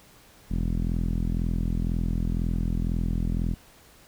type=tone with low-pass filter; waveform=sawtooth; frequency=42 Hz; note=E1; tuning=33 cents sharp; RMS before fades=-26 dBFS; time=0.5-3.55 s; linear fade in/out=20 ms; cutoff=220 Hz; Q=2.2; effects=pink hiss -54 dBFS RMS until 4.07 s